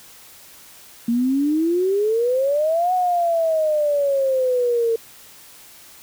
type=exponential two-way sweep; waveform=sine; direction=up then down; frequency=229.6 to 740 to 451.6 Hz; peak=-16 dBFS; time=1.08-4.96 s; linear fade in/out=5 ms; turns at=2.93 s; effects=white hiss -45 dBFS RMS until 6.02 s